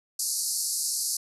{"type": "band-pass noise", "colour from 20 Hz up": "white", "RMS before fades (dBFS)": -29, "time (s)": [0.19, 1.17], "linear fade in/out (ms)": 5, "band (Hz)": [4300, 12000], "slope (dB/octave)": 96, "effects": []}